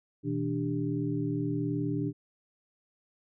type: tone cluster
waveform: sine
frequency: 122.2 / 161.3 / 293.6 / 396.3 Hz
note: B2 / E3 / D4 / G4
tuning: -18 / -37 / 0 / +19 cents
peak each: -34 / -34 / -31 / -38 dBFS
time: 0.23-2.13 s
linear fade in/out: 50 ms
effects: none